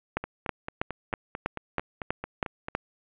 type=two click trains; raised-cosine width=0.5 ms; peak=-18 / -11 dBFS; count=12 / 9; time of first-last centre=0.24-2.684 / 0.17-2.751 s; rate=4.5 / 3.1 Hz; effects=resampled to 8000 Hz + 7-bit